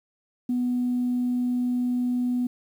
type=tone; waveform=sine; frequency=246.9 Hz; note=B3; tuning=in tune; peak=-21 dBFS; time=0.49-2.47 s; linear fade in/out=5 ms; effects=tanh soft clip ceiling -18 dBFS + 9-bit